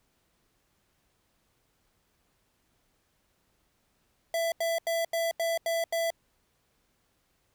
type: tone bursts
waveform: square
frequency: 666 Hz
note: E5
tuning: 18 cents sharp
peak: -27 dBFS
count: 7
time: 4.34-6.104 s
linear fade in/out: 2 ms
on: 180 ms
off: 84 ms
effects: pink hiss -72 dBFS RMS until 7.54 s